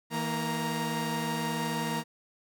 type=tone cluster; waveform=sawtooth; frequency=161.1 / 232.2 / 935 Hz; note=E3 / A#3 / A#5; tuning=-39 / -7 / +5 cents; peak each=-30 dBFS; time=0.1-2.04 s; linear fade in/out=50 ms; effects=none